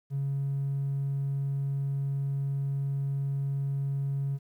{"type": "tone", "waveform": "triangle", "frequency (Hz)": 138.59, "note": "C#3", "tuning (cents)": 0, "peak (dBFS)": -24, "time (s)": [0.1, 4.39], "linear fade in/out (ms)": 50, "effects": ["tanh soft clip ceiling -24 dBFS", "11-bit"]}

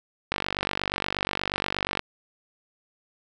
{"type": "click train", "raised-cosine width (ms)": 0.3, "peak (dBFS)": -9, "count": 82, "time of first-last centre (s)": [0.32, 1.994], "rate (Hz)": 48.4, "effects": []}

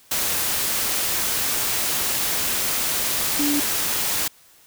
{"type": "tone in noise", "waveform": "sine", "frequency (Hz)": 290.3, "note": "D4", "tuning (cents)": -20, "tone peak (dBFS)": -20, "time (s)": [3.39, 3.6], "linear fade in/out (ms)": 5, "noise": "white", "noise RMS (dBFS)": -23, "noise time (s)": [0.11, 4.28], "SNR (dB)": 0, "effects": ["white hiss -53 dBFS RMS until 4.66 s"]}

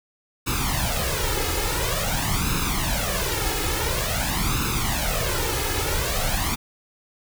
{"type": "noise with flanger", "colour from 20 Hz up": "pink", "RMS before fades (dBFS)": -24, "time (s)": [0.46, 6.56], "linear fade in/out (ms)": 20, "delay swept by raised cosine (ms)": [0.77, 2.37], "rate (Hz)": 0.48, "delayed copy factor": 0.75, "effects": []}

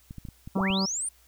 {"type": "clicks", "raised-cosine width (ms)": 5, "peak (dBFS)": -27, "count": 7, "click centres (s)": [0.109, 0.183, 0.252, 0.287, 0.475, 0.608, 0.703]}
{"type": "harmonic tone", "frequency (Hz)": 192.3, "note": "G3", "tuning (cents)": -33, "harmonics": [1, 2, 3, 4, 5, 6, 7], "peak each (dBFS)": [-25, -36, -37, -40, -36, -40, -46], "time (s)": [0.55, 0.86], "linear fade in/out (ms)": 10}
{"type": "linear sweep", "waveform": "sine", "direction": "up", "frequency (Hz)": [123, 9397], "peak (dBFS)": -28, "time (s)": [0.56, 1.09], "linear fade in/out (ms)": 5}
{"effects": ["added 60 Hz sine -61 dBFS peak until 1.27 s", "white hiss -61 dBFS RMS until 1.27 s"]}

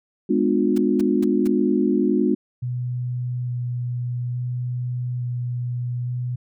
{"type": "chord", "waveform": "sine", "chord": "G# diminished seventh", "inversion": "none", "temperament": "just", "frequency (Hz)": [207.7, 249.2, 299, 358.8], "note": ["G#3", "B3", "D4", "F4"], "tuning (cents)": [0, 16, 31, 47], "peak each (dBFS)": -22, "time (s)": [0.29, 2.35], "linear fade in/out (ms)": 10}
{"type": "noise bursts", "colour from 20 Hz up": "pink", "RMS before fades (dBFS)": -37, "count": 4, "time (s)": [0.76, 1.474], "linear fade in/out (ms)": 5, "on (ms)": 21, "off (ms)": 210}
{"type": "tone with vibrato", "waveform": "sine", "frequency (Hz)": 123.1, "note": "B2", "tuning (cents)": -5, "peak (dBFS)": -23, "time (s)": [2.62, 6.36], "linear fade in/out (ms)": 10, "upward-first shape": "square", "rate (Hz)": 0.58, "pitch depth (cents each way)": 9}
{"effects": []}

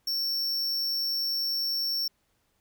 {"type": "tone", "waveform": "square", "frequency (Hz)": 5450, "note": "F8", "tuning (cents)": -43, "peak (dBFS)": -27, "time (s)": [0.07, 2.08], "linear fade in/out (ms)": 5, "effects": ["pink hiss -72 dBFS RMS until 2.6 s"]}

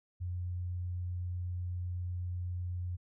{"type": "tone", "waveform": "sine", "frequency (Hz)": 89.2, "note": "F2", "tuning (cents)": 37, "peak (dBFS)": -34, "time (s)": [0.2, 2.97], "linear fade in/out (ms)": 20, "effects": []}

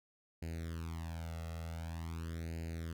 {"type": "tone with flanger", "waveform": "sawtooth", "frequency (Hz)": 82.41, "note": "E2", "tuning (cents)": 0, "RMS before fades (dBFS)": -42, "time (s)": [0.42, 2.93], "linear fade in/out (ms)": 5, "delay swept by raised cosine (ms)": [0.43, 1.53], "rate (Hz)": 0.46, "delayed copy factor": 1, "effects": []}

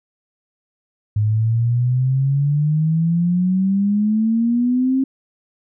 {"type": "exponential sweep", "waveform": "sine", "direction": "up", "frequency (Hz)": [104.4, 268.7], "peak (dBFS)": -14, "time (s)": [1.16, 5.04], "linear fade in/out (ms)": 5, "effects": []}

